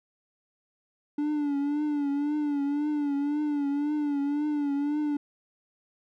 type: tone with vibrato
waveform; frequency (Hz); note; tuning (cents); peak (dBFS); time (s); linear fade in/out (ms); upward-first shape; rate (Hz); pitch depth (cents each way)
triangle; 290.7; D4; -18; -23; 1.18-5.17; 5; triangle; 1.9; 70
effects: none